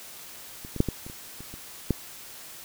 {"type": "clicks", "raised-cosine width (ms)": 3, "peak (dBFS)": [-27, -21, -6, -14, -27, -29, -28, -28, -9], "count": 9, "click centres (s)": [0.649, 0.763, 0.804, 0.887, 1.065, 1.099, 1.406, 1.54, 1.907], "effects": ["white hiss -44 dBFS RMS until 2.64 s"]}